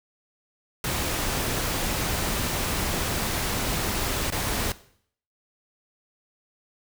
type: noise with dropouts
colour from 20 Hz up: pink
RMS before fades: -27 dBFS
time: 0.84-4.72 s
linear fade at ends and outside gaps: 2 ms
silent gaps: 4.303-4.322 s
effects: noise-tail reverb RT60 0.6 s tail -17 dB re dry